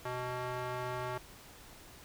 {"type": "tone with band-pass filter", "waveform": "square", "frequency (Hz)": 125.1, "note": "B2", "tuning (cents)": 23, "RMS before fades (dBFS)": -38, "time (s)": [0.05, 1.18], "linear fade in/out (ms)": 5, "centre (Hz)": 1000, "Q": 1, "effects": ["pink hiss -54 dBFS RMS until 2.04 s"]}